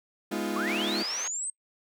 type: chord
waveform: 35% pulse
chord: F half-diminished seventh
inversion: first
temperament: equal with one note detuned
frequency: 207.7 / 246.9 / 313.7 / 349.2 Hz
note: Ab3 / Cb4 / Eb4 / F4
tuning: 0 / 0 / +14 / 0 cents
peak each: -32 / -35 / -33 / -32 dBFS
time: 0.31-1.03 s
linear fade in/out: 10 ms
type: linear sweep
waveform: sine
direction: up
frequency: 1046.5 to 8410 Hz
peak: -30 dBFS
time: 0.56-1.5 s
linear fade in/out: 2 ms
type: band-pass noise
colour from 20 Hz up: white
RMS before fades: -39 dBFS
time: 0.67-1.28 s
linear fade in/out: 5 ms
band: 490 to 3000 Hz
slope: 12 dB/octave
effects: noise-tail reverb RT60 0.1 s tail -26 dB re dry